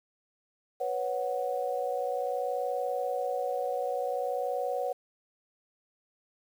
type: chord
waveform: sine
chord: B suspended second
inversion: none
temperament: equal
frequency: 493.9 / 554.4 / 740 Hz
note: B4 / C#5 / F#5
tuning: 0 / 0 / 0 cents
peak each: -33 dBFS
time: 0.8-4.93 s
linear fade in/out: 10 ms
effects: 9-bit